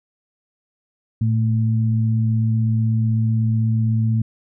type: tone pair together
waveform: sine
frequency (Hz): 112.82 / 221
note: A2 / A3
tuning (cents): +44 / +8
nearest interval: octave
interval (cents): 1164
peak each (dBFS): -16 / -23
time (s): 1.21-4.22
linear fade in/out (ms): 5
effects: none